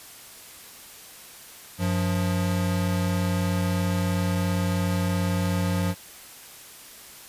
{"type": "tone pair together", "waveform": "square", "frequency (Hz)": [95.2, 178.16], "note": ["F#2", "F3"], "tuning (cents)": [50, 35], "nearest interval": "major seventh", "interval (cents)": 1085, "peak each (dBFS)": -26, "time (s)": [1.78, 5.95], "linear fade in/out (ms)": 50, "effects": ["white hiss -45 dBFS RMS until 7.28 s", "resampled to 32000 Hz"]}